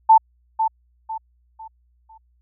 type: tone with echo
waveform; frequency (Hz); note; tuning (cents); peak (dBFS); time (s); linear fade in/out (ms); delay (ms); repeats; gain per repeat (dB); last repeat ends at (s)
sine; 887; A5; +14; -7; 0.09-0.18; 10; 500; 4; -9; 2.18
effects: added 60 Hz sine -58 dBFS peak until 2.41 s